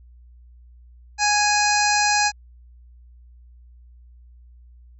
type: harmonic tone with a mistuned harmonic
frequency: 830.6 Hz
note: G#5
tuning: in tune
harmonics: 1 / 2 / 3 / 5 / 6 / 7 / 8 / 9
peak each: -20 / -23 / -25 / -27 / -28 / -28 / -29 / -30 dBFS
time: 1.18-2.32 s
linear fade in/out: 50 ms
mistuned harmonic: 7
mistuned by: +19 cents
effects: added 60 Hz sine -45 dBFS peak until 4.99 s